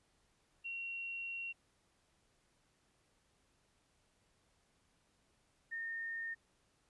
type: tone pair in turn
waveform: sine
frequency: 2740 / 1828.7 Hz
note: F7 / A#6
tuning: -34 / -34 cents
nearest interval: perfect fifth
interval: 700 cents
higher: first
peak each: -40 / -39 dBFS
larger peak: second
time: 0.64-1.53 / 5.71-6.35 s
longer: first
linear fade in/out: 20 ms
effects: pink hiss -75 dBFS RMS until 6.89 s + resampled to 24000 Hz